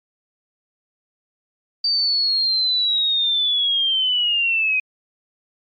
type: linear sweep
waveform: sine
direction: down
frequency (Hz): 4643 to 2500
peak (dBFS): -16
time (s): 1.84-4.8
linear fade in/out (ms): 5
effects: MP3 64 kbps